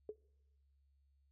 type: tone with exponential decay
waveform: sine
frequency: 425.6 Hz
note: G#4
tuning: 42 cents sharp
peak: -37 dBFS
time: 0.09-0.16 s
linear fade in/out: 2 ms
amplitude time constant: 15 ms
effects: noise-tail reverb RT60 1.0 s tail -24 dB re dry + added 69 Hz sine -70 dBFS peak until 1.31 s